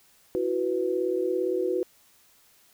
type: chord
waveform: sine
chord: E suspended second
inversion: none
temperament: equal with one note detuned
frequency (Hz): 332.5 / 370 / 493.9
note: E4 / F#4 / B4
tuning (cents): +15 / 0 / 0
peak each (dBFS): -31 / -26 / -29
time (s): 0.35-1.83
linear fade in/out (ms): 0
effects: white hiss -60 dBFS RMS until 2.73 s